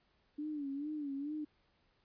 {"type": "tone with vibrato", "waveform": "sine", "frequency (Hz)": 289.9, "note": "D4", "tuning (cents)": -22, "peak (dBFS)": -37, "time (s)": [0.38, 1.45], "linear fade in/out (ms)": 10, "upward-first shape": "sine", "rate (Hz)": 2.3, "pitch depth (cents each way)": 100, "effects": ["pink hiss -74 dBFS RMS until 2.04 s", "resampled to 11025 Hz"]}